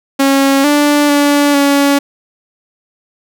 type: tone with pitch steps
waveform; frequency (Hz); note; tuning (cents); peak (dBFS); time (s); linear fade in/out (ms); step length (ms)
sawtooth; 273.8 / 292.5 / 288.2 / 281.9; C#4 / D4 / D4 / C#4; -21 / -7 / -33 / +29; -4; 0.19-1.99; 10; 450
effects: none